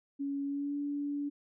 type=tone with pitch glide; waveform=sine; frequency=280 to 287.4 Hz; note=C#4 to D4; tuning=+18 to -37 cents; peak=-32 dBFS; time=0.19-1.3 s; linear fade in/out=20 ms; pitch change=+45 cents; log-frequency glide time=0.44-0.76 s; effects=none